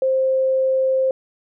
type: tone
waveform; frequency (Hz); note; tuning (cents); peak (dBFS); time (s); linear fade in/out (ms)
sine; 526; C5; +9; -15; 0.02-1.11; 2
effects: none